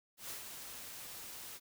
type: noise with ADSR envelope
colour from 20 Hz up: white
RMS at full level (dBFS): -43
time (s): 0.17-1.6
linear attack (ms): 130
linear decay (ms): 100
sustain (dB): -5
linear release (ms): 46
effects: none